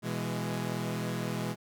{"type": "chord", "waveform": "sawtooth", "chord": "E major", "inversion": "second", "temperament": "equal with one note detuned", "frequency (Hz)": [123.47, 166.34, 207.7], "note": ["B2", "E3", "G#3"], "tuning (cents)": [0, 16, 0], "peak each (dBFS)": -32, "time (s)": [0.02, 1.56], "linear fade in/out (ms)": 50, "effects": []}